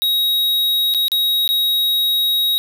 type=tone with dropouts; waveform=square; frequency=3800 Hz; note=A#7; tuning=33 cents sharp; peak=-15 dBFS; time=0.02-2.58 s; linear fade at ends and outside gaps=0 ms; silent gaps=0.939-0.947 / 1.082-1.118 / 1.477-1.49 s; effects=none